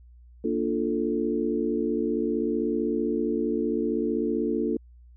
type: chord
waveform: sine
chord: Bb major seventh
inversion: none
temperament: equal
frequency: 233.1 / 293.7 / 349.2 / 440 Hz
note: Bb3 / D4 / F4 / A4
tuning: 0 / 0 / 0 / 0 cents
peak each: -29 dBFS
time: 0.44-4.77 s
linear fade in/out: 5 ms
effects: added 60 Hz sine -48 dBFS peak until 5.16 s